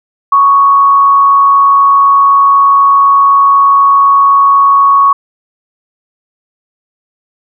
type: tone with frequency modulation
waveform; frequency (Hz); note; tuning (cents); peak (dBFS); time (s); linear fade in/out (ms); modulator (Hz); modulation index
sine; 1112; C#6; +5; -3; 0.32-5.13; 5; 117; 0.26
effects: none